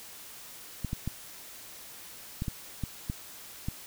clicks, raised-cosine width 5 ms, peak -19 dBFS, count 8, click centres 0.847 / 0.931 / 1.076 / 2.421 / 2.482 / 2.837 / 3.099 / 3.685 s, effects white hiss -47 dBFS RMS until 3.86 s

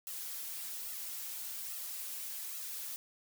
blue noise with flanger, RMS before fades -42 dBFS, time 0.07-2.96 s, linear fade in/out 0 ms, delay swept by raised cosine 1.5 to 7.3 ms, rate 1.2 Hz, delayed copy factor +0.85, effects none

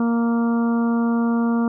harmonic tone, 233.1 Hz, A#3, in tune, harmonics 1 / 2 / 3 / 4 / 5 / 6, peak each -17 / -29 / -33 / -33 / -33 / -36 dBFS, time 0-1.68 s, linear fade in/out 2 ms, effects none

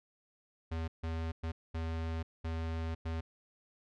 square tone bursts at uneven times, 81.5 Hz, E2, 19 cents flat, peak -35 dBFS, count 6, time 0.71-0.88 / 1.03-1.32 / 1.43-1.52 / 1.74-2.23 / 2.44-2.95 / 3.05-3.21 s, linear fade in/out 10 ms, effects low-pass 4000 Hz 12 dB/octave

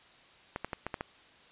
clicks, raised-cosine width 0.5 ms, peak -19 dBFS, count 6, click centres 0.561 / 0.646 / 0.732 / 0.866 / 0.942 / 1.009 s, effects white hiss -58 dBFS RMS until 1.51 s + resampled to 8000 Hz

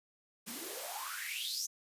white noise with high-pass filter sweep, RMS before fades -40 dBFS, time 0.46-1.67 s, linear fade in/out 20 ms, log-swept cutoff 200 to 6400 Hz, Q 8.8, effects resampled to 32000 Hz

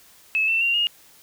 sine tone with pitch steps, 2597 / 2679 / 2764 / 2852 Hz, E7 / E7 / F7 / F7, -26 / +27 / -19 / +36 cents, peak -18 dBFS, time 0.35-0.87 s, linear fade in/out 0 ms, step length 130 ms, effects white hiss -52 dBFS RMS until 1.22 s

